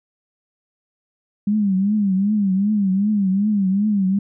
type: tone with vibrato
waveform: sine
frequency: 200.2 Hz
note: G3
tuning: 37 cents sharp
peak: -15 dBFS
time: 1.47-4.19 s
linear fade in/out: 5 ms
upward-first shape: triangle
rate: 2.6 Hz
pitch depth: 140 cents each way
effects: none